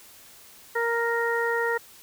harmonic tone, 466.2 Hz, A#4, in tune, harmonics 1 / 2 / 3 / 4, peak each -26 / -30 / -31 / -28 dBFS, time 0.75-1.78 s, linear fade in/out 10 ms, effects white hiss -50 dBFS RMS until 2.02 s

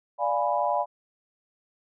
sine chord, D diminished seventh, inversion none, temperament equal, 587.3 / 698.5 / 830.6 / 987.8 Hz, D5 / F5 / Ab5 / Cb6, 0 / 0 / 0 / 0 cents, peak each -28 dBFS, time 0.18-0.86 s, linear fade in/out 50 ms, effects none

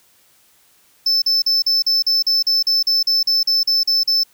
triangle tone bursts, 5274 Hz, E8, in tune, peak -12 dBFS, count 16, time 1.06-4.235 s, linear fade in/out 5 ms, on 160 ms, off 41 ms, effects white hiss -55 dBFS RMS until 4.33 s

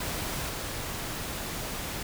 pink noise with level steps, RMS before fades -33 / -35 dBFS, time 0-2.03 s, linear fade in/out 5 ms, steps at 0.49 s, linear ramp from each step 5 ms, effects none

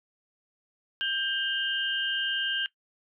sine tone cluster, 1588 / 2850 / 3129 Hz, G6 / F7 / G7, +22 / +34 / -4 cents, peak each -31 dBFS, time 1.01-2.66 s, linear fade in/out 0 ms, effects noise-tail reverb RT60 0.1 s tail -18 dB re dry

